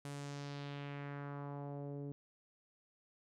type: tone with low-pass filter sweep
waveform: sawtooth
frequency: 142.6 Hz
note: C#3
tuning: 49 cents sharp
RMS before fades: -45 dBFS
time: 0.05-2.12 s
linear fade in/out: 0 ms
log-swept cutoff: 10000 to 370 Hz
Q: 1.8
effects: none